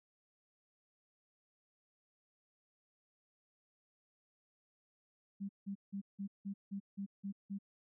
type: tone bursts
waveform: sine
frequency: 198.2 Hz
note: G3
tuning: 19 cents sharp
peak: -38 dBFS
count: 9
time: 5.4-7.588 s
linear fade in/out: 20 ms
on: 92 ms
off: 170 ms
effects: none